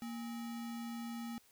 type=tone with sample-and-hold; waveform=sine; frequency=233.1 Hz; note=A#3; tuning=in tune; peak=-40 dBFS; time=0.02-1.38 s; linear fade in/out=0 ms; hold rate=1050 Hz; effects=white hiss -67 dBFS RMS until 1.51 s